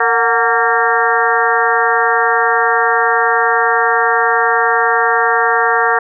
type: harmonic tone with a mistuned harmonic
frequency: 230 Hz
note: A#3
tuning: 23 cents flat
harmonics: 2 / 3 / 4 / 5 / 6 / 7 / 8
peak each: -18 / -18 / -18 / -18 / -18 / -18 / -18 dBFS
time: 0-5.99 s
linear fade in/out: 5 ms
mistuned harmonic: 3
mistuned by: +98 cents
effects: none